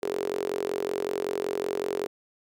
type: tone with high-pass filter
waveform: sawtooth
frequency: 45.32 Hz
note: F#1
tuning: 35 cents flat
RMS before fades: -30 dBFS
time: 0.02-2.07 s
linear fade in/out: 10 ms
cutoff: 410 Hz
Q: 7.7
effects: none